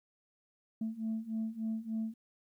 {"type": "beating tone pair", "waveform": "sine", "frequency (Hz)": [220, 223.4], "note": ["A3", "A3"], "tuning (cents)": [0, 27], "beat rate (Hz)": 3.4, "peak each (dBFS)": [-37, -35], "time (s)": [0.81, 2.14], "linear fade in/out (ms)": 5, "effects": ["tanh soft clip ceiling -29 dBFS", "12-bit"]}